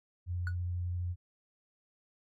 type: tone with vibrato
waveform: sine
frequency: 88.5 Hz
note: F2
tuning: 23 cents sharp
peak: -32 dBFS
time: 0.26-1.16 s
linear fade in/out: 50 ms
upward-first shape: triangle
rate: 12 Hz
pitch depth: 11 cents each way
type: tone with exponential decay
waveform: triangle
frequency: 1463 Hz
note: F#6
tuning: 20 cents flat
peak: -32 dBFS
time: 0.47-0.55 s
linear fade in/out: 1 ms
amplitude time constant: 17 ms
effects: none